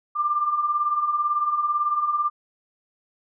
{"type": "beating tone pair", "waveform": "sine", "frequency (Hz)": [1174.7, 1192.7], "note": ["D6", "D6"], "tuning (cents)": [0, 26], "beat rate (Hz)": 18, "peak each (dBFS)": [-28, -21], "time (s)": [0.15, 2.3], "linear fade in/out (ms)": 20, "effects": []}